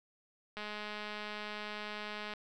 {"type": "click train", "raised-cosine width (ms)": 0.3, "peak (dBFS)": -26, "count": 372, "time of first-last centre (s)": [0.57, 2.337], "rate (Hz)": 210, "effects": []}